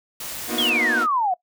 white noise, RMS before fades -32 dBFS, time 0.2-0.7 s, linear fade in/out 5 ms
sawtooth chord, B major seventh, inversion third, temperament equal with one note detuned, 233.1 / 246.9 / 311.1 / 360.9 Hz, A#3 / B3 / D#4 / F#4, 0 / 0 / 0 / -43 cents, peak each -26 dBFS, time 0.47-1.07 s, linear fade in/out 50 ms
sine exponential sweep, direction down, 3437 to 703 Hz, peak -18 dBFS, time 0.58-1.34 s, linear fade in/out 5 ms
effects noise-tail reverb RT60 0.1 s tail -21 dB re dry

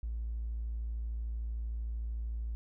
triangle tone with tanh clipping, 56.6 Hz, A1, 50 cents sharp, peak -33 dBFS, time 0.03-2.55 s, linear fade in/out 0 ms, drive 1 dB, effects none

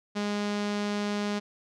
sawtooth tone with low-pass filter, 206.1 Hz, G#3, 13 cents flat, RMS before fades -30 dBFS, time 0.15-1.4 s, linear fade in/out 20 ms, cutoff 5300 Hz, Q 1.2, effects none

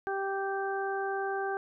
harmonic tone, 391 Hz, G4, 4 cents flat, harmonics 1 / 2 / 3 / 4, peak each -33 / -34 / -42 / -37 dBFS, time 0.07-1.57 s, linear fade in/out 0 ms, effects none

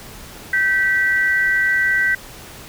sine tone pair together, 1548.8 / 1953 Hz, G6 / B6, -21 / -20 cents, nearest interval major third, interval 401 cents, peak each -17 dBFS, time 0.53-2.15 s, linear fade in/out 5 ms, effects pink hiss -38 dBFS RMS until 2.68 s

